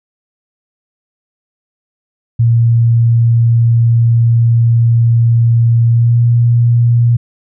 sine tone with pitch glide, 116.54 to 118.65 Hz, A#2 to A#2, 0 to +31 cents, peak -6 dBFS, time 2.39-7.17 s, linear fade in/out 10 ms, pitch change +31 cents, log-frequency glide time 5.89-6.19 s, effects none

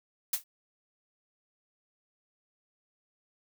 blue noise with exponential decay, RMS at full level -23 dBFS, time 0.33-0.44 s, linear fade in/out 5 ms, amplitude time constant 22 ms, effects none

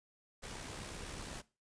pink noise with amplitude modulation, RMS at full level -44 dBFS, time 0.42-1.42 s, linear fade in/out 20 ms, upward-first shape sine, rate 68.5 Hz, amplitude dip 40%, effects noise-tail reverb RT60 0.3 s tail -19 dB re dry + resampled to 22050 Hz

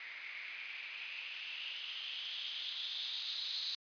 violet noise with low-pass filter sweep, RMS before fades -43 dBFS, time 0-3.75 s, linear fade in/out 2 ms, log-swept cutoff 2100 to 4100 Hz, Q 6, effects resampled to 11025 Hz

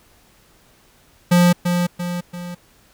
square tone with echo, 176 Hz, F3, 14 cents sharp, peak -11 dBFS, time 1.31-1.53 s, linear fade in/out 10 ms, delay 340 ms, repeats 3, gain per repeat -6 dB, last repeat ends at 2.55 s, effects pink hiss -54 dBFS RMS until 2.93 s

